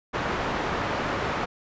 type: low-pass noise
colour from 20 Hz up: white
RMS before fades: -28 dBFS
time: 0.13-1.46 s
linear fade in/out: 20 ms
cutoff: 1300 Hz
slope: 12 dB/octave
effects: resampled to 16000 Hz